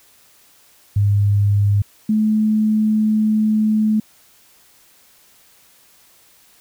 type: tone pair in turn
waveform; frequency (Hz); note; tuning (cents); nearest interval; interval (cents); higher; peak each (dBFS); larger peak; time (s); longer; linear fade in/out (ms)
sine; 101.7 / 215.5; G#2 / A3; -36 / -36; octave + minor second; 1300; second; -12 / -13; first; 0.96-1.82 / 2.09-4; second; 5
effects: white hiss -52 dBFS RMS until 6.6 s